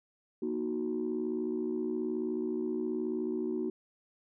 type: chord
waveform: sine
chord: D# minor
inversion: second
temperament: equal with one note detuned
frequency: 236.7 / 311.1 / 370 Hz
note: A#3 / D#4 / F#4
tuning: +27 / 0 / 0 cents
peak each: -35 / -35 / -33 dBFS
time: 0.42-3.7 s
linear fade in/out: 5 ms
effects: tanh soft clip ceiling -24 dBFS